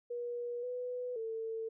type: tone with pitch steps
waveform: sine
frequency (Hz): 480.9 / 495.8 / 448.3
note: B4 / B4 / A4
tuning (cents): -46 / +7 / +32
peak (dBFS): -36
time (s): 0.1-1.69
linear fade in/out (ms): 10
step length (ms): 530
effects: none